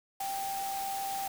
sine tone in noise, 784 Hz, G5, in tune, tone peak -33 dBFS, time 0.2-1.28 s, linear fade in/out 5 ms, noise white, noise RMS -41 dBFS, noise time 0.2-1.28 s, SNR +5 dB, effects none

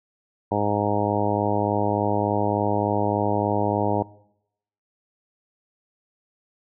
harmonic tone, 103.4 Hz, G#2, 7 cents flat, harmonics 1 / 2 / 3 / 4 / 5 / 6 / 7 / 8 / 9, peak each -29 / -29 / -29 / -29 / -29 / -29 / -29 / -29 / -29 dBFS, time 0.51-4.03 s, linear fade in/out 10 ms, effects noise-tail reverb RT60 0.8 s tail -21 dB re dry

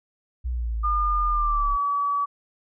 sine linear sweep, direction down, 63 to 32.73 Hz, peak -24 dBFS, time 0.44-1.77 s, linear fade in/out 20 ms
sine tone with pitch glide, 1209 to 1142.5 Hz, D6 to D6, +50 to -48 cents, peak -21 dBFS, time 0.83-2.26 s, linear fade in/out 20 ms, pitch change -98 cents, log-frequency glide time 1.3-1.73 s
effects none

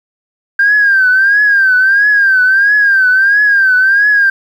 sine tone with vibrato, 1590 Hz, G6, 24 cents sharp, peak -5 dBFS, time 0.59-4.3 s, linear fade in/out 5 ms, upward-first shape triangle, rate 1.5 Hz, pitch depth 120 cents each way, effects tanh soft clip ceiling -1 dBFS + 7-bit

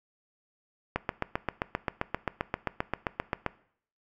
click train, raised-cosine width 0.5 ms, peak -12 dBFS, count 20, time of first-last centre 0.96-3.463 s, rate 7.59 Hz, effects noise-tail reverb RT60 0.6 s tail -19 dB re dry

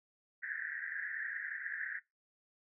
pink band-pass noise, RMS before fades -41 dBFS, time 0.42-2 s, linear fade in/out 20 ms, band 1600 to 1900 Hz, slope 96 dB/octave, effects noise-tail reverb RT60 0.2 s tail -21 dB re dry

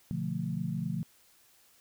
sine chord, B half-diminished seventh, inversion none, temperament equal with one note detuned, 122.97 / 146.83 / 174.61 / 220 Hz, B2 / D3 / F3 / A3, -7 / 0 / 0 / 0 cents, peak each -39 / -36 / -34 / -38 dBFS, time 0.11-1.03 s, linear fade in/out 0 ms, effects white hiss -63 dBFS RMS until 1.8 s

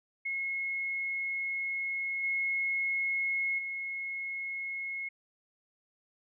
sine tone with level steps, 2170 Hz, C#7, 37 cents flat, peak -31 / -28 / -34 dBFS, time 0.25-5.09 s, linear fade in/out 10 ms, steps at 2.23 / 3.58 s, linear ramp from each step 10 ms, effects none

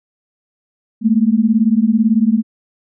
sine beating tone pair, 212.7 / 230.7 Hz, G#3 / A#3, +42 / -18 cents, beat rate 18 Hz, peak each -13 dBFS, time 1.01-2.43 s, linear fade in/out 50 ms, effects none

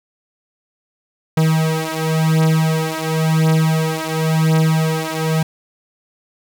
45% pulse beating tone pair, 158.7 / 159.64 Hz, D#3 / D#3, +35 / +45 cents, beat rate 0.94 Hz, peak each -17 dBFS, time 1.37-5.43 s, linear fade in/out 5 ms, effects none

